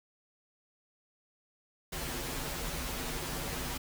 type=noise with comb filter; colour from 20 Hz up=pink; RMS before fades=-37 dBFS; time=1.92-3.78 s; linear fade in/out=10 ms; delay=9.8 ms; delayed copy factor=-0.9; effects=none